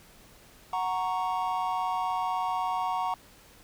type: chord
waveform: triangle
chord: F# major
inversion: none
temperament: equal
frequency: 740 / 932.3 / 1108.7 Hz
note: F#5 / A#5 / C#6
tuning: 0 / 0 / 0 cents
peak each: -29 / -29 / -31 dBFS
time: 0.73-3.14 s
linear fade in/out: 2 ms
effects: pink hiss -55 dBFS RMS until 3.63 s